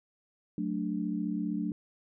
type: chord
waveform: sine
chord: D major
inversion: first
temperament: equal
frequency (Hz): 185 / 220 / 293.7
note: F#3 / A3 / D4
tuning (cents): 0 / 0 / 0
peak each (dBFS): -34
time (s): 0.58-1.72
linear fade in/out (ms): 2
effects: none